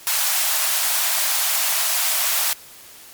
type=high-pass noise; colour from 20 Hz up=white; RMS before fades=-20 dBFS; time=0.07-2.53 s; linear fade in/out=0 ms; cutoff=600 Hz; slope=96 dB/octave; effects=white hiss -43 dBFS RMS until 3.13 s + MP3 96 kbps